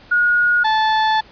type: tone pair in turn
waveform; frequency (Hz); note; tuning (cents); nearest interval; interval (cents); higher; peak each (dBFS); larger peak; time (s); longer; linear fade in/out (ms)
sine / 35% pulse; 1443 / 872.8; F#6 / A5; -44 / -14; major sixth; 870; first; -12; neither; 0.11-0.64 / 0.64-1.21; second; 10
effects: pink hiss -45 dBFS RMS until 1.31 s + resampled to 11025 Hz